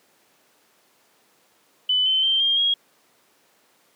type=tone with pitch steps; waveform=sine; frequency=3000 / 3068 / 3138 / 3210 / 3283 Hz; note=F#7 / G7 / G7 / G7 / G#7; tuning=+23 / -38 / +1 / +40 / -21 cents; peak=-17 dBFS; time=1.89-2.74 s; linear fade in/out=5 ms; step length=170 ms; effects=pink hiss -60 dBFS RMS until 3.95 s + high-pass 300 Hz 12 dB/octave